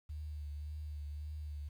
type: tone with vibrato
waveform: sine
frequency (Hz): 74.6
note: D2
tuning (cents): +28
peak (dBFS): -40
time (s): 0.09-1.69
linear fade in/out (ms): 10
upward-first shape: triangle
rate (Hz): 1.8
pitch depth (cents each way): 42
effects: 11-bit